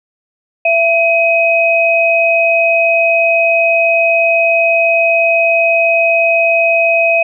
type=tone pair together; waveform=sine; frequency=669 / 2526 Hz; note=E5 / D#7; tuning=+25 / +26 cents; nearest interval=octave + major seventh; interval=2301 cents; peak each=-11 dBFS; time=0.65-7.23 s; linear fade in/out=5 ms; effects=none